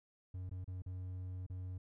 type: tone with dropouts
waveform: triangle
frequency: 92 Hz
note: F#2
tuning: 9 cents flat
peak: -39 dBFS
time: 0.34-1.78 s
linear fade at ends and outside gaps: 5 ms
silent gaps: 0.495-0.512 / 0.644-0.677 / 0.821-0.861 / 1.465-1.499 s
effects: none